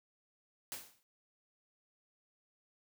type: noise with exponential decay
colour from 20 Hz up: white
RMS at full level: -40 dBFS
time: 0.72-1.03 s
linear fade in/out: 0 ms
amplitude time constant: 66 ms
effects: none